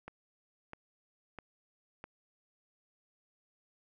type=click train; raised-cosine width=0.5 ms; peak=-29 dBFS; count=4; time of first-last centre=0.08-2.041 s; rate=1.53 Hz; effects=none